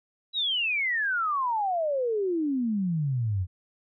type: exponential sweep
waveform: sine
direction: down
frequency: 3951 to 86.9 Hz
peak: -24 dBFS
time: 0.33-3.47 s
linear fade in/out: 50 ms
effects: none